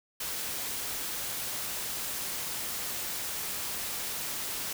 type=noise; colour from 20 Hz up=white; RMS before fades=-35 dBFS; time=0.2-4.73 s; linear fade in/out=5 ms; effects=none